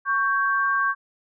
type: tone pair together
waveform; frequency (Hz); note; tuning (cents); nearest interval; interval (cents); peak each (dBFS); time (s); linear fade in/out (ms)
sine; 1114 / 1575.4; C#6 / G6; +8 / +8; tritone; 600; -22; 0.05-0.95; 50
effects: none